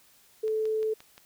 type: tone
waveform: sine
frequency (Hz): 436.3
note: A4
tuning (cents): -15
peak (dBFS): -25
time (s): 0.43-0.94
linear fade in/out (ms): 10
type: click train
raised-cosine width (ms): 0.2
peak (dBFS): -30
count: 5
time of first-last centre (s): 0.48-1.179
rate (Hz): 5.72
effects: white hiss -60 dBFS RMS until 1.25 s